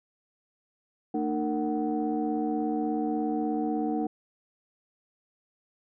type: tone cluster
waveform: sine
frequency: 226 / 302.5 / 459.4 / 746 Hz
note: A3 / D#4 / A#4 / F#5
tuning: +47 / -49 / -25 / +14 cents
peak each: -31 / -28 / -34 / -33 dBFS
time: 1.14-4.07 s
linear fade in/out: 5 ms
effects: tanh soft clip ceiling -17 dBFS